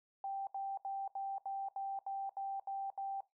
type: tone bursts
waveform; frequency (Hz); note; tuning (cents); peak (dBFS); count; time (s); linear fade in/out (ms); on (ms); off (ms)
sine; 784; G5; 0; -37; 10; 0.24-3.206; 2; 230; 74
effects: noise-tail reverb RT60 0.2 s tail -18 dB re dry